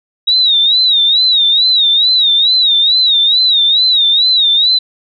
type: tone with vibrato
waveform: sine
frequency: 3800 Hz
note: A#7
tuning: 33 cents sharp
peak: -7 dBFS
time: 0.27-4.79 s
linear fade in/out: 10 ms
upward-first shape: sine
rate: 2.3 Hz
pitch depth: 120 cents each way
effects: none